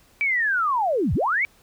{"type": "linear two-way sweep", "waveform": "sine", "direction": "down then up", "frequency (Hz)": [2334, 58.8, 2334], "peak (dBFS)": -19, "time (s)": [0.21, 1.45], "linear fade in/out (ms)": 0, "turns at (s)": 1.14, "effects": ["pink hiss -57 dBFS RMS until 1.62 s"]}